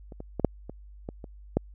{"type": "clicks", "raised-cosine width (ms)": 2, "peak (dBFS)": [-30, -25, -16, -6, -24, -21, -27, -9], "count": 8, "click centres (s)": [0.122, 0.204, 0.397, 0.447, 0.696, 1.089, 1.242, 1.57], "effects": ["added 50 Hz sine -45 dBFS peak until 1.74 s"]}